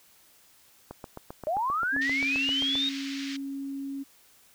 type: click train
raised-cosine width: 1 ms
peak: -24 dBFS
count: 15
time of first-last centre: 0.91-2.755 s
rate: 7.59 Hz
type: linear sweep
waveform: sine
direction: up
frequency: 587.3 to 3783 Hz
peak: -25 dBFS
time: 1.47-2.89 s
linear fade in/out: 0 ms
type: tone with pitch glide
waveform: sine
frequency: 272.8 to 275.3 Hz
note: C#4 to C#4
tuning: -28 to -12 cents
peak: -32 dBFS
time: 1.92-4.04 s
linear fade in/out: 20 ms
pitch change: +16 cents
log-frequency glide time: 2.58-3.14 s
type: band-pass noise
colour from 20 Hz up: pink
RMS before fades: -40 dBFS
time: 2.01-3.37 s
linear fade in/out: 10 ms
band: 1900 to 5400 Hz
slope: 24 dB/octave
effects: white hiss -59 dBFS RMS until 4.54 s